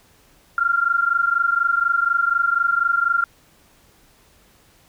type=tone pair together; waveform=sine; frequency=1375.9 / 1400 Hz; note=F6 / F6; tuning=-26 / +4 cents; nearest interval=unison; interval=30 cents; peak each=-19 dBFS; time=0.58-3.24 s; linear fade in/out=2 ms; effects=pink hiss -55 dBFS RMS until 4.88 s